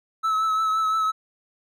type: tone with vibrato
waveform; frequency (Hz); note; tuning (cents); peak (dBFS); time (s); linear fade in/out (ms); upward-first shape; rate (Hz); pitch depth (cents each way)
triangle; 1300; E6; -24; -18; 0.23-1.12; 20; triangle; 5.8; 31
effects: none